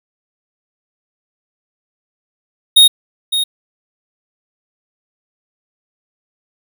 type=tone with echo; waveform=square; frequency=3729 Hz; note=A#7; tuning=in tune; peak=-4 dBFS; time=2.76-2.88 s; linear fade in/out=10 ms; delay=560 ms; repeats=1; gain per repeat=-10 dB; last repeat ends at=3.44 s; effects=none